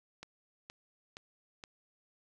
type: click train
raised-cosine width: 0.2 ms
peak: -28 dBFS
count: 4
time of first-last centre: 0.23-1.638 s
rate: 2.13 Hz
effects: none